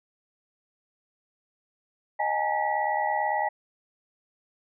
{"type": "tone cluster", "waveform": "sine", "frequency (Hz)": [618, 763, 832, 910, 1944], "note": ["D#5", "G5", "G#5", "A#5", "B6"], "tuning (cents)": [-12, -47, 3, -42, -28], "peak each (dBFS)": [-32, -35, -26, -32, -32], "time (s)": [2.19, 3.49], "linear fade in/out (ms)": 10, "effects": []}